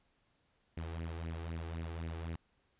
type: tone with flanger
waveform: sawtooth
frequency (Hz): 82.41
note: E2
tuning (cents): 0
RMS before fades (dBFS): -41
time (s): 0.77-2.36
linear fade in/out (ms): 5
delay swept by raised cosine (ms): 0.4 to 2.6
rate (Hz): 3.9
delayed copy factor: +0.65
effects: pink hiss -75 dBFS RMS until 2.79 s + resampled to 8000 Hz